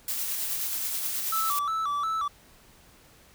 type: noise with tremolo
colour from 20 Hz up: blue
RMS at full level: -29 dBFS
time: 0.08-1.59 s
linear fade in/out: 2 ms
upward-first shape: triangle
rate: 9.4 Hz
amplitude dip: 35%
type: tone with vibrato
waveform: triangle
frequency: 1232 Hz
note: D#6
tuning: 17 cents flat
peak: -24 dBFS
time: 1.32-2.28 s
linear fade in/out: 5 ms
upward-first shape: square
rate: 2.8 Hz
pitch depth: 110 cents each way
effects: pink hiss -56 dBFS RMS until 3.34 s